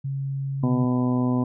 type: tone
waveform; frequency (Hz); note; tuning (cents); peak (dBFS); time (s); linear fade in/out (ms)
sine; 137; C#3; -20; -25; 0.04-0.85; 10
type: harmonic tone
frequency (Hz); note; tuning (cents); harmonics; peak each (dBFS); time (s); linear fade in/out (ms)
125.1; B2; +23; 1 / 2 / 3 / 4 / 5 / 6 / 7 / 8; -25 / -21 / -34 / -36 / -36 / -39 / -41 / -35; 0.63-1.44; 5
effects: none